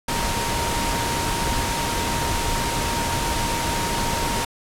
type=tone in noise; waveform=sine; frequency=932.3 Hz; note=A#5; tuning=in tune; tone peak=-27 dBFS; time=0.08-4.45 s; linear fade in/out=5 ms; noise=pink; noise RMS=-24 dBFS; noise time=0.08-4.45 s; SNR=-6 dB; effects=low-pass 11000 Hz 12 dB/octave